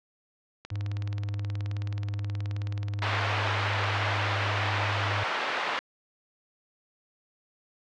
click train, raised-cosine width 0.2 ms, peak -23 dBFS, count 73, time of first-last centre 0.65-4.48 s, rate 18.8 Hz
triangle tone, 101.7 Hz, G#2, 36 cents flat, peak -27 dBFS, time 0.71-5.24 s, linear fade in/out 10 ms
pink band-pass noise, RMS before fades -30 dBFS, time 3.02-5.79 s, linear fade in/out 0 ms, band 760 to 2800 Hz, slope 12 dB/octave
effects low-pass 5000 Hz 12 dB/octave

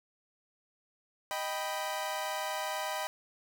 sawtooth chord, Eb augmented, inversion none, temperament equal, 622.3 / 784 / 987.8 Hz, Eb5 / G5 / B5, 0 / 0 / 0 cents, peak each -34 dBFS, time 1.31-3.07 s, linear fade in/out 0 ms, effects none

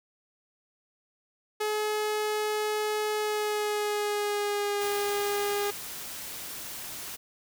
sawtooth tone with pitch glide, 425.1 to 408 Hz, G#4 to G#4, +40 to -31 cents, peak -23 dBFS, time 1.6-5.71 s, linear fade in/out 10 ms, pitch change -71 cents, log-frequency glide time 3.17-4.78 s
white noise, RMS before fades -39 dBFS, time 4.8-7.17 s, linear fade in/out 20 ms
effects none

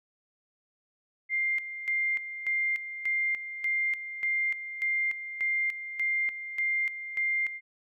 sine tone with tremolo, 2100 Hz, C7, 6 cents sharp, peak -25 dBFS, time 1.29-7.61 s, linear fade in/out 50 ms, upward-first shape square, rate 1.7 Hz, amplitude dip 70%, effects none

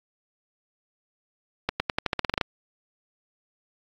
accelerating click train, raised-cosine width 0.3 ms, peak -7 dBFS, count 12, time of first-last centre 1.69-2.412 s, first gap 110 ms, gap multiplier 0.89, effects AAC 64 kbps

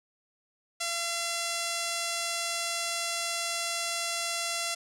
5% pulse tone with low-pass filter, 681 Hz, F5, 44 cents flat, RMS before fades -32 dBFS, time 0.8-4.75 s, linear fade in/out 10 ms, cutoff 12000 Hz, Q 1.1, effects none

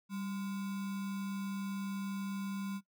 sine tone with sample-and-hold, 196 Hz, G3, in tune, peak -36 dBFS, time 0.09-2.81 s, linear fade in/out 50 ms, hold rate 1225 Hz, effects noise-tail reverb RT60 0.1 s tail -17 dB re dry

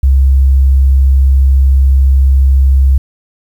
sine tone, 67 Hz, C2, 42 cents sharp, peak -4 dBFS, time 0.03-2.98 s, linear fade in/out 5 ms, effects 7-bit

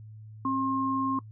sine tone pair together, 266.9 / 1067.6 Hz, C4 / C6, +35 / +35 cents, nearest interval 2 octaves, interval 2400 cents, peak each -28 dBFS, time 0.45-1.19 s, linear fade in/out 2 ms, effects noise-tail reverb RT60 0.1 s tail -21 dB re dry + added 108 Hz sine -43 dBFS peak until 1.31 s

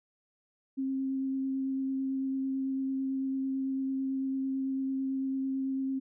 sine tone with vibrato, 267.1 Hz, C4, 36 cents sharp, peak -29 dBFS, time 0.77-6 s, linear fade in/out 20 ms, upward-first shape sine, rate 9 Hz, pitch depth 9 cents each way, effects none

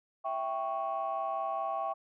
sine chord, C# diminished, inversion first, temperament equal, 659.3 / 784 / 1108.7 Hz, E5 / G5 / C#6, 0 / 0 / 0 cents, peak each -35 / -34 / -35 dBFS, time 0.24-1.94 s, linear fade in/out 20 ms, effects tanh soft clip ceiling -24 dBFS

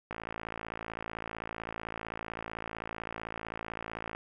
click train, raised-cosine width 0.5 ms, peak -22 dBFS, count 226, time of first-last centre 0.11-4.149 s, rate 55.7 Hz, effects none

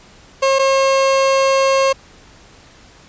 30% pulse tone pair in turn, 539 / 539 Hz, C#5 / C#5, -49 / -49 cents, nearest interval unison, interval 0 cents, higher neither, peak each -9 dBFS, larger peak neither, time 0.42-0.59 / 0.59-1.93 s, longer second, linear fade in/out 10 ms, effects pink hiss -45 dBFS RMS until 3.08 s + resampled to 16000 Hz

